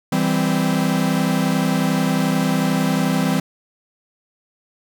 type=chord; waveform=45% pulse; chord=C major; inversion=first; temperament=equal with one note detuned; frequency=164.81 / 196 / 258.8 Hz; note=E3 / G3 / C4; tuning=0 / 0 / -19 cents; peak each=-21 dBFS; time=0.12-3.4 s; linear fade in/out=5 ms; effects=none